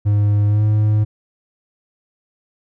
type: tone with pitch glide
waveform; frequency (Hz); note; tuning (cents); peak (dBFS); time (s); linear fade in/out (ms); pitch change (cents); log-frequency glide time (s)
triangle; 103.3 to 106.39; G#2 to G#2; -9 to +42; -10; 0.05-1.05; 20; +51; 0.47-0.63
effects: none